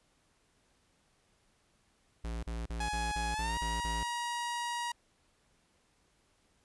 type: tone bursts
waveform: square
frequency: 57 Hz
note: A#1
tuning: 38 cents flat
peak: -36 dBFS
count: 8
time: 2.24-4.033 s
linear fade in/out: 5 ms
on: 190 ms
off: 39 ms
type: tone with pitch glide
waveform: sawtooth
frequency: 839 to 952.7 Hz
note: G#5 to A#5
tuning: +17 to +37 cents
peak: -30 dBFS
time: 2.8-4.92 s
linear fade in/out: 5 ms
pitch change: +220 cents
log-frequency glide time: 3.32-3.57 s
effects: pink hiss -71 dBFS RMS until 6.64 s + resampled to 24000 Hz